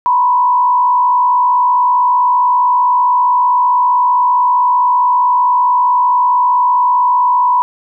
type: tone with frequency modulation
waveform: sine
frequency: 987.8 Hz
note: B5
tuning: in tune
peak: -8 dBFS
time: 0.06-7.62 s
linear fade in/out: 0 ms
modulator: 55.4 Hz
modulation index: 0.6
effects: none